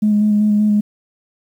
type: tone with vibrato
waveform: sine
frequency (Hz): 210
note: G#3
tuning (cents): +19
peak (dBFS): -10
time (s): 0.02-0.81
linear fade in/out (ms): 10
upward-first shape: square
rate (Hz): 5.2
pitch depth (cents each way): 15
effects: tanh soft clip ceiling -6 dBFS + 8-bit